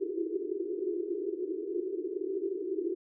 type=band-pass noise; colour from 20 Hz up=white; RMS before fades=-34 dBFS; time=0-2.95 s; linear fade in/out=20 ms; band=330 to 410 Hz; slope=96 dB/octave; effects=none